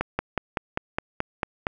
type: slowing click train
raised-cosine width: 0.5 ms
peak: -9 dBFS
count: 9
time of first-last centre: 0.01-1.669 s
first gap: 180 ms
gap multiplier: 1.04
effects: none